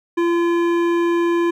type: tone with hard clipping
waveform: sine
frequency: 341.8 Hz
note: F4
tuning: 37 cents flat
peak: -17 dBFS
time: 0.17-1.51 s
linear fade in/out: 10 ms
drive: 13 dB
effects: none